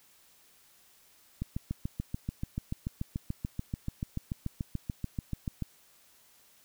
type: click train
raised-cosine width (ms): 5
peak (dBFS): -20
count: 30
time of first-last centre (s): 1.42-5.623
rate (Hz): 6.9
effects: white hiss -62 dBFS RMS until 6.64 s